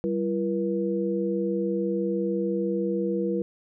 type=tone cluster; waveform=sine; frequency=193.8 / 339.9 / 480 Hz; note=G3 / F4 / B4; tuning=-20 / -47 / -49 cents; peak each=-28 dBFS; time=0.04-3.42 s; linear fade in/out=0 ms; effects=none